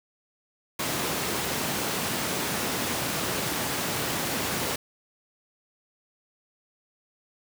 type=high-pass noise; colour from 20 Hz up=pink; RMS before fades=-29 dBFS; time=0.79-4.76 s; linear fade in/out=5 ms; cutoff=140 Hz; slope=12 dB/octave; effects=none